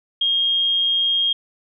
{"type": "tone", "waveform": "sine", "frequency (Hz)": 3239, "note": "G#7", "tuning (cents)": -44, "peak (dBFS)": -16, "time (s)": [0.21, 1.33], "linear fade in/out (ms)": 5, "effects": []}